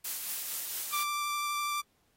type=noise with tremolo; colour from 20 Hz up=blue; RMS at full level=-34 dBFS; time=0.04-1.04 s; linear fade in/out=10 ms; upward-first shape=triangle; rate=4.4 Hz; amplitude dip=35%
type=tone with vibrato; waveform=sawtooth; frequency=1176 Hz; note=D6; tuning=2 cents sharp; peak=-27 dBFS; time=0.92-1.82 s; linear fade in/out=20 ms; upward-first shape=triangle; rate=12 Hz; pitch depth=12 cents each way
effects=pink hiss -72 dBFS RMS until 2.16 s + AAC 48 kbps